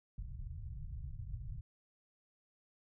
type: low-pass noise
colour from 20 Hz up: pink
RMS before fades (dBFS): -44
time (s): 0.18-1.61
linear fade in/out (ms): 5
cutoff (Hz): 140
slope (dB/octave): 48
effects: none